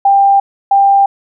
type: tone pair in turn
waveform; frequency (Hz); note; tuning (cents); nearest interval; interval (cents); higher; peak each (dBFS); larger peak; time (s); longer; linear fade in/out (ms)
sine; 793 / 793; G5 / G5; +20 / +20; unison; 0; neither; -5; neither; 0.05-0.4 / 0.71-1.06; neither; 5
effects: none